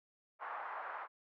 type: band-pass noise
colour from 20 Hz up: pink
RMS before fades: -44 dBFS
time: 0.39-1.08 s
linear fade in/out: 50 ms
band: 760 to 1500 Hz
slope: 24 dB/octave
effects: none